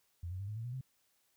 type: tone with pitch steps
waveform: sine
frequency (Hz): 86.2 / 92.39 / 99.02 / 106.12 / 113.74 / 121.91 / 130.65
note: F2 / F#2 / G2 / G#2 / A#2 / B2 / C3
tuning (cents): -22 / -2 / +18 / +38 / -42 / -22 / -2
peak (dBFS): -38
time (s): 0.23-0.811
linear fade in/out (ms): 5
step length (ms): 83
effects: white hiss -75 dBFS RMS until 1.36 s